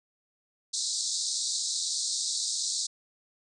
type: band-pass noise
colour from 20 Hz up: pink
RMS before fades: -31 dBFS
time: 0.73-2.87 s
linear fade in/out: 10 ms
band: 3800 to 8700 Hz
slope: 96 dB/octave
effects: none